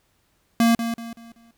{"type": "tone with echo", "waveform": "square", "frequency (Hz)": 231.2, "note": "A#3", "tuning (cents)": -14, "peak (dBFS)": -15, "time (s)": [0.6, 0.75], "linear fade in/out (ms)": 2, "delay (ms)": 190, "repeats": 4, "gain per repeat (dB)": -9, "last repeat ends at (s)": 1.51, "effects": ["pink hiss -66 dBFS RMS until 1.57 s"]}